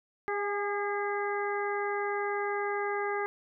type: harmonic tone with a mistuned harmonic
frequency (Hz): 406.3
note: G#4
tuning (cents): -38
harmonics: 1 / 2 / 3 / 4 / 5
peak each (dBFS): -32 / -35 / -37 / -38 / -39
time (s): 0.28-3.26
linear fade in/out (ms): 0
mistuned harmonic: 2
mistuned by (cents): +25
effects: none